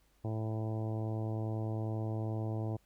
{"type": "harmonic tone", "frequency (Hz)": 109.7, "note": "A2", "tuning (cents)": -5, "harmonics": [1, 2, 3, 4, 5, 6, 7, 8, 9], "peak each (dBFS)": [-34, -44, -42, -47, -48, -48, -50, -56, -57], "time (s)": [0.24, 2.77], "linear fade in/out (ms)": 10, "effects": ["added 50 Hz sine -70 dBFS peak until 2.85 s", "pink hiss -72 dBFS RMS until 2.85 s"]}